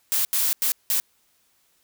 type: noise bursts at uneven times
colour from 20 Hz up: blue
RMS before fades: -22 dBFS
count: 4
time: 0.12-0.25 / 0.33-0.53 / 0.62-0.72 / 0.9-1 s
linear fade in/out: 0 ms
effects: white hiss -65 dBFS RMS until 1.83 s